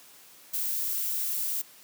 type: noise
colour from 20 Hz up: violet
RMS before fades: -30 dBFS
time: 0.53-1.62 s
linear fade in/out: 10 ms
effects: white hiss -53 dBFS RMS until 1.83 s + high-pass 150 Hz 12 dB/octave